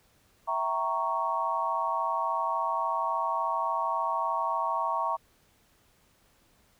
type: chord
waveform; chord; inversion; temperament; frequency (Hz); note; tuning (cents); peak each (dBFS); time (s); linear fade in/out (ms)
sine; E diminished seventh; none; equal with one note detuned; 659.3 / 772.3 / 932.3 / 1108.7; E5 / G5 / Bb5 / Db6; 0 / -26 / 0 / 0; -34 / -36 / -30 / -30; 0.47-5.17; 20
effects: pink hiss -65 dBFS RMS until 6.79 s